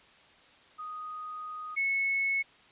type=tone pair in turn; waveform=sine; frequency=1244.5 / 2198 Hz; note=D#6 / C#7; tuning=0 / -15 cents; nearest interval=minor seventh; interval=985 cents; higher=second; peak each=-37 / -26 dBFS; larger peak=second; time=0.78-1.76 / 1.76-2.43 s; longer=first; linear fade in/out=20 ms; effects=white hiss -58 dBFS RMS until 2.71 s + resampled to 8000 Hz